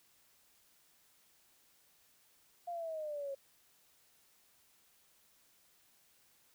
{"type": "exponential sweep", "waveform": "sine", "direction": "down", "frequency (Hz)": [706, 543], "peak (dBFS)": -38, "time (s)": [2.67, 3.35], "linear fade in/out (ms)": 10, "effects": ["white hiss -69 dBFS RMS until 6.54 s"]}